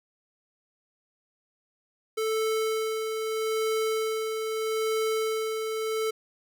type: tone with tremolo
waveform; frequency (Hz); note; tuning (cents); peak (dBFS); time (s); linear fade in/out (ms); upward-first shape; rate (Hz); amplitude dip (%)
square; 440; A4; 0; -25; 2.17-6.11; 10; sine; 0.79; 40
effects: none